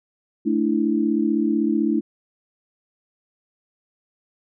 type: chord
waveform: sine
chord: A suspended fourth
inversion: none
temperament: equal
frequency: 220 / 293.7 / 329.6 Hz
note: A3 / D4 / E4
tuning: 0 / 0 / 0 cents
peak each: -22 dBFS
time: 0.45-2.01 s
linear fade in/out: 20 ms
effects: none